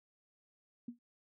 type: tone with exponential decay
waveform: sine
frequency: 239.2 Hz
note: A#3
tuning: 45 cents sharp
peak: -37 dBFS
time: 0.88-0.99 s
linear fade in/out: 5 ms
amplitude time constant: 22 ms
effects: none

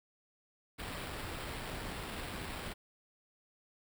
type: noise with sample-and-hold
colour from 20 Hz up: pink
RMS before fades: -42 dBFS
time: 0.78-2.74 s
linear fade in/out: 20 ms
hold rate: 6300 Hz
effects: none

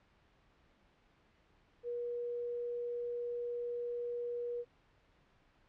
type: tone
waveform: sine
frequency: 480 Hz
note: B4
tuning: 49 cents flat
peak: -36 dBFS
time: 1.83-4.65 s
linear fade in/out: 50 ms
effects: pink hiss -69 dBFS RMS until 5.68 s + low-pass 3000 Hz 12 dB/octave

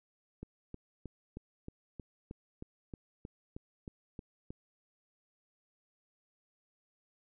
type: click train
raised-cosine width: 3 ms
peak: -30 dBFS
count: 14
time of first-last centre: 0.43-4.505 s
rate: 3.19 Hz
effects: none

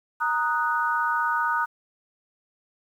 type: chord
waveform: sine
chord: D# minor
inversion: second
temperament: equal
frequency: 932.3 / 1244.5 / 1480 Hz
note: A#5 / D#6 / F#6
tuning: 0 / 0 / 0 cents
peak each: -26 dBFS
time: 0.2-1.66 s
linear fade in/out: 20 ms
effects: 9-bit

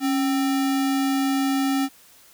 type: tone with sample-and-hold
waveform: sine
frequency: 273.9 Hz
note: C#4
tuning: 21 cents flat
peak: -19 dBFS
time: 0-1.89 s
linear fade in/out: 50 ms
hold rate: 1050 Hz
effects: white hiss -52 dBFS RMS until 2.33 s

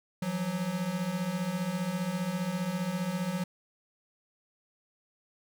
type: beating tone pair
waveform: square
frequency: 168.9 / 183.9 Hz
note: E3 / F#3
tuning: +42 / -10 cents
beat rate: 15 Hz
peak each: -36 / -32 dBFS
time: 0.22-3.44 s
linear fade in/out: 5 ms
effects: none

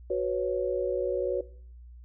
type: chord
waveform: sine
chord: F# suspended fourth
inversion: none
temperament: equal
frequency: 370 / 493.9 / 554.4 Hz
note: F#4 / B4 / C#5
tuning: 0 / 0 / 0 cents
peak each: -29 / -30 / -30 dBFS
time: 0.1-1.41 s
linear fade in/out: 5 ms
effects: noise-tail reverb RT60 0.5 s tail -18 dB re dry + added 60 Hz sine -45 dBFS peak until 2.04 s

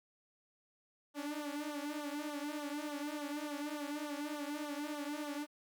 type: tone with flanger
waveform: sawtooth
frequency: 294.1 Hz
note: D4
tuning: 3 cents sharp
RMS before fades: -41 dBFS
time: 1.14-5.47 s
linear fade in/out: 50 ms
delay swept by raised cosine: 0.4 to 5.2 ms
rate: 3.4 Hz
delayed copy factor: -0.85
effects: none

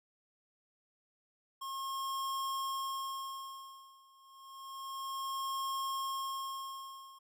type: tone with tremolo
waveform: square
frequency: 1078 Hz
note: C#6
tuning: 49 cents flat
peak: -35 dBFS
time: 1.61-7.19 s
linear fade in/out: 10 ms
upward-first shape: sine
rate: 0.3 Hz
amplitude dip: 95%
effects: none

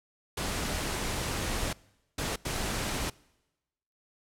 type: noise bursts at uneven times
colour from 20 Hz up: pink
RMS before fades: -32 dBFS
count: 3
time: 0.37-1.73 / 2.18-2.36 / 2.45-3.1 s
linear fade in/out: 5 ms
effects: noise-tail reverb RT60 1.0 s tail -24 dB re dry + low-pass 11000 Hz 12 dB/octave

